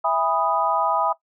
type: chord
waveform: sine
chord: E major seventh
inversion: none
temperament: equal with one note detuned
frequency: 659.3 / 812.6 / 987.8 / 1244.5 Hz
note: E5 / G#5 / B5 / D#6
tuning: 0 / -38 / 0 / 0 cents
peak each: -24 dBFS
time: 0.04-1.13 s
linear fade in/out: 10 ms
effects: noise-tail reverb RT60 0.1 s tail -17 dB re dry